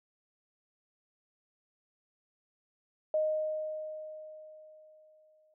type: tone with exponential decay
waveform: sine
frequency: 620 Hz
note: D#5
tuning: 6 cents flat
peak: -25 dBFS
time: 3.14-5.54 s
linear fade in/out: 2 ms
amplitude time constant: 520 ms
effects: none